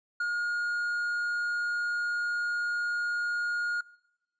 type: tone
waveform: triangle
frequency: 1429 Hz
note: F6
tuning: 39 cents sharp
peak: -25 dBFS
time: 0.2-3.81 s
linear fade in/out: 5 ms
effects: noise-tail reverb RT60 0.9 s tail -22 dB re dry + resampled to 16000 Hz